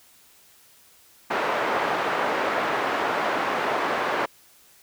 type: band-pass noise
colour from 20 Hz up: pink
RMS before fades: -25 dBFS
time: 1.3-4.26 s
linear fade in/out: 10 ms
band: 530 to 1600 Hz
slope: 12 dB/octave
effects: white hiss -55 dBFS RMS until 4.82 s